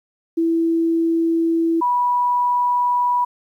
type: tone pair in turn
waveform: sine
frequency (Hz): 330.6 / 978.2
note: E4 / B5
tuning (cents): +5 / -17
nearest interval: octave + perfect fifth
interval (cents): 1878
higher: second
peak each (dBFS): -15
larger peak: neither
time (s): 0.37-1.81 / 1.81-3.25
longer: neither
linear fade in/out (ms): 10
effects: 9-bit